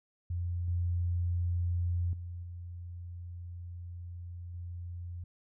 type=tone with level steps; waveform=sine; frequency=87.3 Hz; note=F2; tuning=in tune; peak=-31 / -28 / -38 / -40 / -38 dBFS; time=0.3-5.24 s; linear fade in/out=5 ms; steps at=0.68 / 2.13 / 2.43 / 4.54 s; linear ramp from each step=2 ms; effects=none